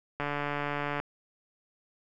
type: click train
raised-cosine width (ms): 0.5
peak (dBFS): -17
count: 117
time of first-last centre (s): 0.2-1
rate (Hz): 145
effects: none